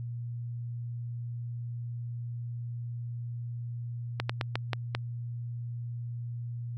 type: slowing click train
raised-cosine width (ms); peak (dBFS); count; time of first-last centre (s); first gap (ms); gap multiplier
0.3; -13; 6; 4.2-4.95; 95; 1.23
effects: added 119 Hz sine -34 dBFS peak until 6.77 s